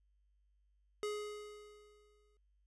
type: tone with exponential decay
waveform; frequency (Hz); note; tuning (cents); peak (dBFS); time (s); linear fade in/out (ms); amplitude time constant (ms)
square; 418.4; G#4; +13; -36; 1.03-2.37; 1; 290
effects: added 50 Hz sine -70 dBFS peak until 2.66 s + resampled to 24000 Hz